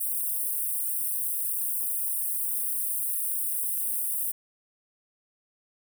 white high-pass noise, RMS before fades -29 dBFS, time 0-4.32 s, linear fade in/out 10 ms, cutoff 8600 Hz, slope 96 dB/octave, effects none

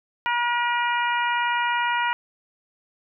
harmonic tone, 478.9 Hz, A#4, 47 cents sharp, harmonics 2 / 3 / 4 / 5 / 6, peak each -23 / -27 / -29 / -31 / -33 dBFS, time 0.26-2.13 s, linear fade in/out 0 ms, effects none

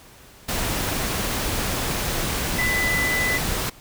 sine tone in noise, 1999 Hz, B6, 20 cents sharp, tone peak -21 dBFS, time 2.58-3.38 s, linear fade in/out 10 ms, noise pink, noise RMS -25 dBFS, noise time 0.48-3.7 s, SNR +1 dB, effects pink hiss -48 dBFS RMS until 3.8 s

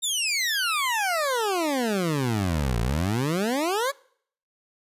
20% pulse exponential two-way sweep, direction down then up, 3729 to 55 to 580 Hz, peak -18 dBFS, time 0.02-3.92 s, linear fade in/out 20 ms, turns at 2.8 s, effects noise-tail reverb RT60 0.6 s tail -24 dB re dry + resampled to 32000 Hz

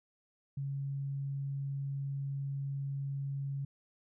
sine tone, 138.59 Hz, C#3, in tune, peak -34 dBFS, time 0.57-3.65 s, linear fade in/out 5 ms, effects none

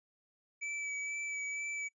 square tone with vibrato, 2300 Hz, D7, 37 cents flat, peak -37 dBFS, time 0.61-1.89 s, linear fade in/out 20 ms, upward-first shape sine, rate 2.1 Hz, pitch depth 17 cents each way, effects noise-tail reverb RT60 0.1 s tail -22 dB re dry + resampled to 22050 Hz

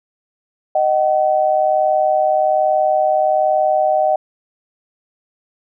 sine tone pair together, 618.8 / 760 Hz, D#5 / F#5, -10 / +46 cents, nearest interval major third, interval 356 cents, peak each -15 dBFS, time 0.75-4.16 s, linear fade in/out 5 ms, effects none

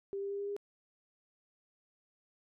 sine tone with pitch steps, 395.5 / 398 / 400.6 / 403.1 / 405.7 Hz, G4 / G4 / G4 / G4 / G#4, +15 / +26 / +38 / +48 / -41 cents, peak -35 dBFS, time 0.13-0.565 s, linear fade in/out 0 ms, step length 87 ms, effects none

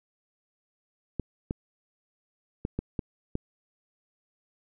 clicks, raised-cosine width 3 ms, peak -16 dBFS, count 6, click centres 1.197 / 1.509 / 2.651 / 2.79 / 2.992 / 3.354 s, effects none

